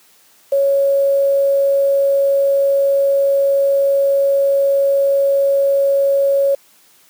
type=tone with quantisation; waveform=sine; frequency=554.4 Hz; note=C#5; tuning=in tune; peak=-11 dBFS; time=0.52-6.55 s; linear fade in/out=5 ms; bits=6; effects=white hiss -51 dBFS RMS until 7.09 s + high-pass 150 Hz 12 dB/octave